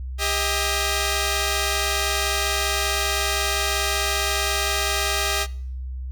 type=tone pair together; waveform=5% pulse; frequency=400.3 / 635.4 Hz; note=G4 / D#5; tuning=+36 / +36 cents; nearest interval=minor sixth; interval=800 cents; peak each=-13 dBFS; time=0.18-5.47 s; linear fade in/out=50 ms; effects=noise-tail reverb RT60 0.6 s tail -22 dB re dry + added 64 Hz sine -28 dBFS peak until 6.11 s